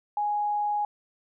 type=tone; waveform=sine; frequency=830.6 Hz; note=G#5; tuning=in tune; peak=-24 dBFS; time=0.17-0.85 s; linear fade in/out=2 ms; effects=none

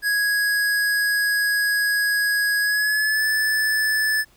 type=tone with pitch glide; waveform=square; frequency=1661.2 to 1741.8 Hz; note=G#6 to A6; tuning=0 to -18 cents; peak=-19 dBFS; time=0.02-4.25 s; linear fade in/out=50 ms; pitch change=+82 cents; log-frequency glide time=2.6-3.25 s; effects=pink hiss -57 dBFS RMS until 4.36 s

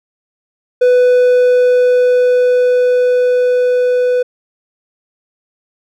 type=tone with level ramp; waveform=triangle; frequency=497 Hz; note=B4; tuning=11 cents sharp; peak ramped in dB=-4 to -8 dBFS; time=0.81-4.23 s; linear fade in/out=10 ms; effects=none

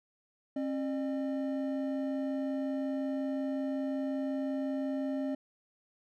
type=tone pair together; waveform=triangle; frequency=269.5 / 605 Hz; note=C#4 / D#5; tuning=-49 / -49 cents; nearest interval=octave + major second; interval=1400 cents; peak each=-30 / -36 dBFS; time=0.56-5.35 s; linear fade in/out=5 ms; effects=none

